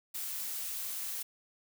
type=noise; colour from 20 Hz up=blue; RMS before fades=-38 dBFS; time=0.14-1.23 s; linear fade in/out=10 ms; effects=none